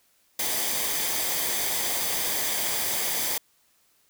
white noise with comb filter, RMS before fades -27 dBFS, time 0.39-3.38 s, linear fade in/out 5 ms, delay 0.73 ms, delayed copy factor -0.5, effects white hiss -65 dBFS RMS until 4.09 s

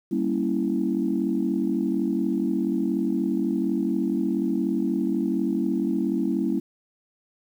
sine chord, G diminished seventh, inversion none, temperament equal, 196 / 233.1 / 277.2 / 329.6 Hz, G3 / Bb3 / Db4 / Fb4, 0 / 0 / 0 / 0 cents, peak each -27 / -27 / -27 / -26 dBFS, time 0.11-6.6 s, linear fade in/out 10 ms, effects tanh soft clip ceiling -12 dBFS + 9-bit

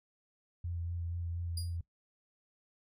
sine tone with vibrato, 85.6 Hz, F2, 34 cents flat, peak -35 dBFS, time 0.64-1.81 s, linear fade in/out 5 ms, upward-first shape sine, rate 4.2 Hz, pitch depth 20 cents each way
25% pulse tone with exponential decay, 4855 Hz, D#8, 43 cents flat, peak -32 dBFS, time 1.57-1.77 s, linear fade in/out 5 ms, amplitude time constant 42 ms
effects noise-tail reverb RT60 0.1 s tail -19 dB re dry

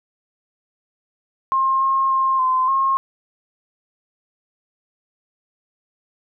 sine tone with pitch steps, 1065 / 1072 / 1063 / 1032 / 1076 Hz, C6 / C6 / C6 / C6 / C6, +30 / +42 / +27 / -24 / +48 cents, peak -15 dBFS, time 1.52-2.97 s, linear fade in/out 0 ms, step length 290 ms, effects none

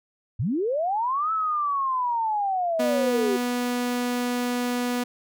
sine linear two-way sweep, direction up then down, 87.31 to 1318.5 to 374 Hz, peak -22 dBFS, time 0.39-3.37 s, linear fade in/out 10 ms, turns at 1.32 s
sawtooth tone, 245.1 Hz, B3, 13 cents flat, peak -20 dBFS, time 2.79-5.04 s, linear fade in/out 10 ms
effects none

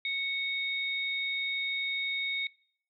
sine tone pair together, 2217 / 3713 Hz, C#7 / A#7, 0 / -8 cents, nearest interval major sixth, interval 892 cents, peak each -31 / -34 dBFS, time 0.05-2.47 s, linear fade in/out 2 ms, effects noise-tail reverb RT60 0.6 s tail -24 dB re dry

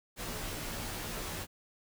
pink noise with comb filter, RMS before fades -39 dBFS, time 0.16-1.47 s, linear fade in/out 50 ms, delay 15 ms, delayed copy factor -0.9, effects none

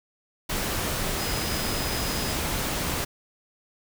sine tone in noise, 5030 Hz, D#8, 18 cents sharp, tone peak -36 dBFS, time 1.18-2.33 s, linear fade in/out 10 ms, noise pink, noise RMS -28 dBFS, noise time 0.49-3.05 s, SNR -11 dB, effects none

